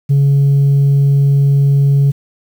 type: tone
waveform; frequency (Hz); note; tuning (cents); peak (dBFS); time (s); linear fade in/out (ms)
sine; 140; C#3; +18; -5; 0.09-2.12; 20
effects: tanh soft clip ceiling -6 dBFS + 7-bit